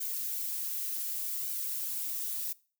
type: noise with flanger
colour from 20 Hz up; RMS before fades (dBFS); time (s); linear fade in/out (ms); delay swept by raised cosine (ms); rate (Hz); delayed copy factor
violet; -35; 0-2.53; 10; 1.3 to 6; 0.67; +0.65
effects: noise-tail reverb RT60 0.4 s tail -22 dB re dry